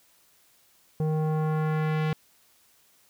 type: tone with low-pass filter sweep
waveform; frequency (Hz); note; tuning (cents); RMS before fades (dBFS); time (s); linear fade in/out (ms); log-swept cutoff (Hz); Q
square; 155.56; D#3; 0; -26; 1-2.13; 2; 560 to 3000; 1.2
effects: white hiss -62 dBFS RMS until 3.09 s